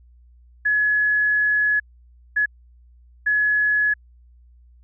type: tone bursts at uneven times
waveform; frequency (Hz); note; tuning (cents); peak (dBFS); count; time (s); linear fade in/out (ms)
sine; 1695; G#6; +35; -16; 3; 0.65-1.8 / 2.36-2.46 / 3.26-3.94; 10
effects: added 60 Hz sine -48 dBFS peak until 4.83 s